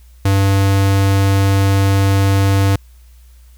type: tone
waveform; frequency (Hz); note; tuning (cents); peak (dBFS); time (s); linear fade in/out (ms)
square; 98; G2; 0; -11; 0.25-2.76; 5
effects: added 60 Hz sine -40 dBFS peak until 3.57 s + white hiss -55 dBFS RMS until 3.57 s